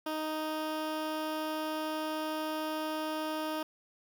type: tone with notch filter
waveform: 15% pulse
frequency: 311.1 Hz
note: D#4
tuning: in tune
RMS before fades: -35 dBFS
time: 0.06-3.63 s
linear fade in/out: 5 ms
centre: 7600 Hz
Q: 1.6
effects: 11-bit